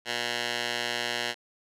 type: tone with band-pass filter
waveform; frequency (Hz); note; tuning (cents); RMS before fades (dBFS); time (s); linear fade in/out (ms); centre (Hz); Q
10% pulse; 120; B2; -49; -31; 0.05-1.35; 50; 3100; 0.99
effects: none